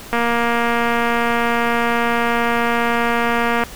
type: click train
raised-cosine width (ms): 0.5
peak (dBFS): -4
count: 825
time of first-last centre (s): 0.13-3.636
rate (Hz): 235
effects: pink hiss -36 dBFS RMS until 3.75 s